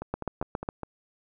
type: two click trains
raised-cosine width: 1 ms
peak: -15 / -20 dBFS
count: 5 / 5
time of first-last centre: 0.14-0.689 / 0.02-0.833 s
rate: 7.29 / 4.92 Hz
effects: none